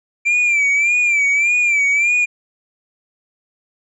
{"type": "tone with vibrato", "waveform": "triangle", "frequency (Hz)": 2349, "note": "D7", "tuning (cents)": 0, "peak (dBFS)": -11, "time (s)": [0.25, 2.26], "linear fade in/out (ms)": 20, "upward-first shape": "sine", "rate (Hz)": 1.7, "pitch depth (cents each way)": 80, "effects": ["resampled to 22050 Hz"]}